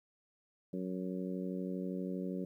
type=harmonic tone; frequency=92.5 Hz; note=F#2; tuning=in tune; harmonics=2 / 3 / 4 / 5 / 6; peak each=-38 / -42 / -44 / -46 / -48 dBFS; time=0.73-2.45 s; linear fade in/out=5 ms; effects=12-bit